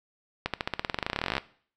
accelerating click train, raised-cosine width 0.3 ms, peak -11 dBFS, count 26, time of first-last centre 0.46-1.381 s, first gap 77 ms, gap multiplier 0.93, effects noise-tail reverb RT60 0.5 s tail -18 dB re dry

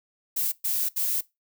violet noise bursts at uneven times, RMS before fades -26 dBFS, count 3, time 0.36-0.52 / 0.64-0.89 / 0.96-1.21 s, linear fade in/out 10 ms, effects noise-tail reverb RT60 0.2 s tail -20 dB re dry

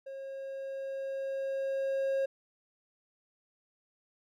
triangle tone with level ramp, 541 Hz, C#5, 42 cents flat, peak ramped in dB -38 to -25 dBFS, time 0.06-2.26 s, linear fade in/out 10 ms, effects none

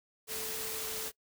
sine tone in noise, 440 Hz, A4, in tune, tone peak -44 dBFS, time 0.27-1.12 s, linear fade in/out 50 ms, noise white, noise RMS -38 dBFS, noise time 0.27-1.12 s, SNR -9 dB, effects noise-tail reverb RT60 0.1 s tail -22 dB re dry

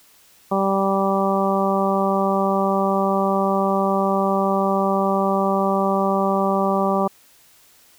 harmonic tone, 194.8 Hz, G3, 11 cents flat, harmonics 1 / 2 / 3 / 4 / 5 / 6, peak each -22 / -24 / -23 / -24 / -27 / -25 dBFS, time 0.51-7.08 s, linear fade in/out 10 ms, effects white hiss -53 dBFS RMS until 7.98 s

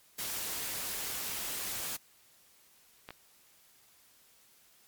white noise, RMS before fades -37 dBFS, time 0.18-1.97 s, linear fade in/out 10 ms
clicks, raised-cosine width 0.3 ms, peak -27 dBFS, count 2, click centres 3.089 / 3.106 s
effects white hiss -63 dBFS RMS until 4.87 s + MP3 96 kbps

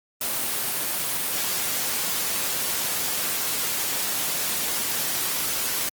white noise, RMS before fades -26 dBFS, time 0.21-5.89 s, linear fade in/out 2 ms, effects high-pass 100 Hz 12 dB/octave + Opus 24 kbps

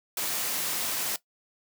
white noise, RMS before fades -30 dBFS, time 0.17-1.16 s, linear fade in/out 2 ms, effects noise-tail reverb RT60 0.1 s tail -17 dB re dry + high-pass 150 Hz 12 dB/octave

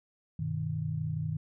sine chord, G augmented, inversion none, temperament equal, 98 / 123.47 / 155.56 Hz, G2 / B2 / D#3, 0 / 0 / 0 cents, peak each -37 / -37 / -32 dBFS, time 0.39-1.37 s, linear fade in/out 5 ms, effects none

